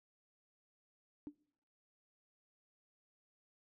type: tone with exponential decay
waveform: sine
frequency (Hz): 293.7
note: D4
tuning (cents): 0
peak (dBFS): -38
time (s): 1.27-1.35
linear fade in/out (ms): 0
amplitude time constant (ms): 17
effects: noise-tail reverb RT60 0.8 s tail -26 dB re dry + tanh soft clip ceiling -37 dBFS